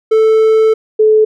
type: tone pair in turn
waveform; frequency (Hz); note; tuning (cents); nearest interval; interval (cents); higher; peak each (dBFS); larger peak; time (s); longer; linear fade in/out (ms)
triangle / sine; 440 / 432.4; A4 / A4; 0 / -30; unison; 30; first; -4 / -5; first; 0.11-0.74 / 0.99-1.25; first; 10
effects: none